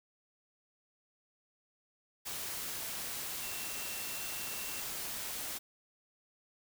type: tone in noise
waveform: sine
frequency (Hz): 2709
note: E7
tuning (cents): +47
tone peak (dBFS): -48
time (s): 3.41-4.82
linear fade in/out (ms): 20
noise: white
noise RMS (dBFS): -40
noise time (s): 2.25-5.59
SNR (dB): -11
effects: none